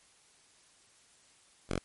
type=tone; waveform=5% pulse; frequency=46.04 Hz; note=F#1; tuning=8 cents flat; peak=-20 dBFS; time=1.69-1.79 s; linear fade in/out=10 ms; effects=white hiss -63 dBFS RMS until 1.84 s + MP3 48 kbps